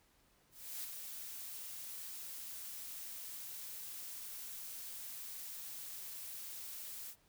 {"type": "noise with ADSR envelope", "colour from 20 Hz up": "blue", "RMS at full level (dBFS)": -42, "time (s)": [0.51, 7.16], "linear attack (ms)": 330, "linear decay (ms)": 10, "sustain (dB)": -5, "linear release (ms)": 71, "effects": ["pink hiss -71 dBFS RMS until 7.28 s"]}